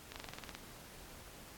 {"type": "slowing click train", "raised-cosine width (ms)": 0.2, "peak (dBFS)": -27, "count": 10, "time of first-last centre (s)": [0.12, 0.55], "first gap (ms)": 39, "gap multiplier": 1.05, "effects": ["pink hiss -54 dBFS RMS until 1.57 s", "AAC 64 kbps"]}